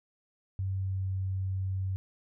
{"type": "tone with pitch glide", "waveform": "sine", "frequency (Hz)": [95.7, 94.98], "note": ["G2", "F#2"], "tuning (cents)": [-41, 46], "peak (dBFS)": -29, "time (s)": [0.59, 1.96], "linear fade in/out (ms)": 0, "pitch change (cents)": -13, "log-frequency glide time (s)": [0.74, 1.07], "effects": []}